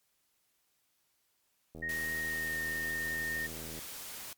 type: click train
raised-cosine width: 2 ms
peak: -34 dBFS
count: 165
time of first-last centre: 1.75-3.79 s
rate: 80.4 Hz
type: tone with pitch glide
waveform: sine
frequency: 1864 to 1834.1 Hz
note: A#6 to A#6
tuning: -1 to -29 cents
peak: -33 dBFS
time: 1.82-3.47 s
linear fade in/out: 10 ms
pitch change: -28 cents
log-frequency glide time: 2.2-2.56 s
type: noise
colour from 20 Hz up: white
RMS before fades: -44 dBFS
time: 1.89-4.33 s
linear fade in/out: 2 ms
effects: white hiss -75 dBFS RMS until 4.37 s + MP3 96 kbps